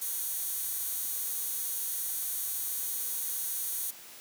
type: tone with high-pass filter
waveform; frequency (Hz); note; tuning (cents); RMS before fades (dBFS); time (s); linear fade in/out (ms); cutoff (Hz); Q
15% pulse; 382.2; G4; -44; -34; 0.01-3.91; 10; 11000; 1.1
effects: white hiss -49 dBFS RMS until 4.2 s + high-pass 150 Hz 12 dB/octave